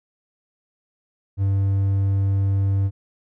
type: tone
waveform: triangle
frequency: 98 Hz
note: G2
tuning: in tune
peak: -15 dBFS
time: 1.37-2.91 s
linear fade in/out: 50 ms
effects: none